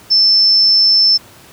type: tone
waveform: sine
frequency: 5300 Hz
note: E8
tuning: 9 cents sharp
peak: -7 dBFS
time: 0.1-1.18 s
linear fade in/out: 20 ms
effects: pink hiss -41 dBFS RMS until 1.52 s + high-pass 80 Hz 12 dB/octave